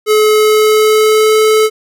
square tone with pitch glide, 428.2 to 433.7 Hz, A4 to A4, -47 to -25 cents, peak -7 dBFS, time 0.06-1.7 s, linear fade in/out 50 ms, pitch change +22 cents, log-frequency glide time 0.33-1.38 s, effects none

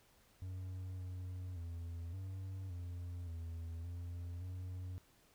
triangle tone with pitch steps, 92.7 / 91.3 / 84.7 / 95 / 87.8 / 83.1 / 86.9 / 91.4 Hz, F#2 / F#2 / E2 / F#2 / F2 / E2 / F2 / F#2, +4 / -23 / +48 / +46 / +10 / +15 / -8 / -21 cents, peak -40 dBFS, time 0.42-4.98 s, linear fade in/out 0 ms, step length 570 ms, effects pink hiss -69 dBFS RMS until 5.34 s

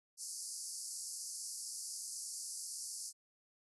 white band-pass noise, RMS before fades -45 dBFS, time 0.17-3.13 s, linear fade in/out 50 ms, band 4600 to 11000 Hz, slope 96 dB/octave, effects none

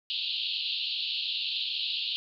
white band-pass noise, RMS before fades -32 dBFS, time 0.1-2.16 s, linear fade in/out 0 ms, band 2700 to 4400 Hz, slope 96 dB/octave, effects none

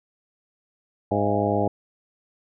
harmonic tone with a mistuned harmonic, 102.8 Hz, G#2, 17 cents flat, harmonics 1 / 2 / 3 / 4 / 5 / 6 / 7 / 8, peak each -28 / -28 / -28 / -28 / -28 / -28 / -28 / -28 dBFS, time 1.11-1.68 s, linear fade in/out 5 ms, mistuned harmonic 7, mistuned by -86 cents, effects none

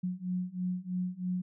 sine beating tone pair, 180 / 183.1 Hz, F#3 / F#3, -47 / -18 cents, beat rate 3.1 Hz, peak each -35 / -34 dBFS, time 0.03-1.42 s, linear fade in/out 10 ms, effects none

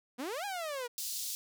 sawtooth exponential two-way sweep, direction up then down, 232.7 to 835 to 469 Hz, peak -32 dBFS, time 0.18-0.88 s, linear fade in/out 20 ms, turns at 0.45 s
pink high-pass noise, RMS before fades -38 dBFS, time 0.98-1.35 s, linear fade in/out 0 ms, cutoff 4200 Hz, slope 24 dB/octave
effects none

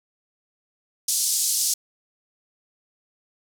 pink band-pass noise, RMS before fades -23 dBFS, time 1.08-1.74 s, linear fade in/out 5 ms, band 5200 to 12000 Hz, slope 24 dB/octave, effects none

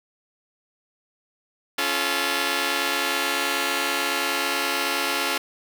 5% pulse chord, Db augmented, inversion none, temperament just, 277.2 / 346.5 / 433.1 Hz, Db4 / F4 / A4, 0 / -14 / -27 cents, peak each -16 dBFS, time 1.78-5.38 s, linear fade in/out 5 ms, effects none

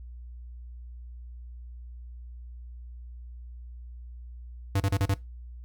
square tone bursts, 98 Hz, G2, in tune, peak -23 dBFS, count 5, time 4.75-5.142 s, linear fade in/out 5 ms, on 52 ms, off 33 ms, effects noise-tail reverb RT60 0.2 s tail -19 dB re dry + added 60 Hz sine -40 dBFS peak until 5.64 s

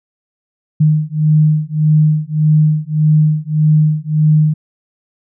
sine beating tone pair, 152.8 / 154.5 Hz, D#3 / D#3, -31 / -12 cents, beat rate 1.7 Hz, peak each -12 dBFS, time 0.8-4.54 s, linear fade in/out 10 ms, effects none

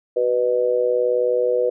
sine tone with amplitude modulation, 493.5 Hz, B4, 1 cent flat, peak -12 dBFS, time 0.16-1.7 s, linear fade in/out 10 ms, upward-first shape sine, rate 119 Hz, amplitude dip 90%, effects none

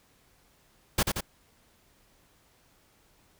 pink noise with echo, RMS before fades -24 dBFS, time 0.98-1.03 s, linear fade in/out 5 ms, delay 89 ms, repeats 2, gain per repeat -4 dB, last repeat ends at 1.208 s, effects pink hiss -64 dBFS RMS until 3.39 s

